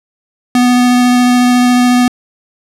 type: tone with vibrato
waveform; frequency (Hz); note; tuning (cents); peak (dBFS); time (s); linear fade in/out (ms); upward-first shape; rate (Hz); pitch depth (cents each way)
square; 246.9; B3; 0; -7; 0.55-2.08; 2; sine; 14; 8
effects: low-pass 11000 Hz 12 dB/octave